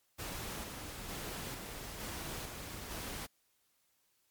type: noise with tremolo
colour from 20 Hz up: pink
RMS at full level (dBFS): -42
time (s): 0.18-3.27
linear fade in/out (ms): 20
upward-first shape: square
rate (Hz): 1.1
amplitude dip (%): 30
effects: white hiss -75 dBFS RMS until 4.3 s + MP3 96 kbps